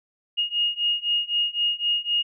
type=beating tone pair; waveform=sine; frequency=2857 / 2860.9 Hz; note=F7 / F7; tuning=+39 / +41 cents; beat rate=3.9 Hz; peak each=-25 / -24 dBFS; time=0.37-2.23 s; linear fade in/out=20 ms; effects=none